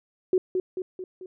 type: tone with echo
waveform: sine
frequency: 370 Hz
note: F#4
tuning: in tune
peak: -17 dBFS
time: 0.33-0.38 s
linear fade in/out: 2 ms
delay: 220 ms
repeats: 4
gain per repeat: -5 dB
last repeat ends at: 1.26 s
effects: none